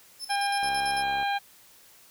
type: tone with tremolo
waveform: 30% pulse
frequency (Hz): 5260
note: E8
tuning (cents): -5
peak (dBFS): -28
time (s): 0.19-1.04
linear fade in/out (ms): 50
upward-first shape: square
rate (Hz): 9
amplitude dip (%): 75
type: harmonic tone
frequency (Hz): 803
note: G5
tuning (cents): +41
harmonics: 1 / 2 / 3 / 4 / 5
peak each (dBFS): -26 / -32 / -36 / -38 / -40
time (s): 0.29-1.39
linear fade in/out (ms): 20
type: click train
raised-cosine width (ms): 1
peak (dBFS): -28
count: 42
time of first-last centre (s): 0.63-1.229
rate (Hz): 68.5
effects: white hiss -55 dBFS RMS until 2.1 s